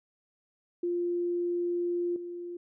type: tone with level steps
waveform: sine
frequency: 349.2 Hz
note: F4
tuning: in tune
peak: -27 / -36 dBFS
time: 0.83-2.57 s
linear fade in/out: 5 ms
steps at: 2.16 s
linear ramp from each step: 2 ms
effects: none